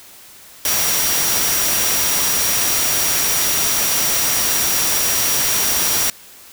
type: tone in noise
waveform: sine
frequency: 5720 Hz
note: F8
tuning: 41 cents sharp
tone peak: -22 dBFS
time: 0.65-6.1 s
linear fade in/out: 2 ms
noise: white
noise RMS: -18 dBFS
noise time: 0.65-6.1 s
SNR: -7 dB
effects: white hiss -42 dBFS RMS until 6.52 s